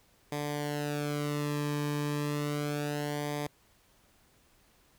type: tone with flanger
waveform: sawtooth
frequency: 146.83 Hz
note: D3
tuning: in tune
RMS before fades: -33 dBFS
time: 0.32-3.47 s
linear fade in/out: 2 ms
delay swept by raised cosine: 0.71 to 1.45 ms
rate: 0.32 Hz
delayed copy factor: -0.8
effects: pink hiss -65 dBFS RMS until 4.98 s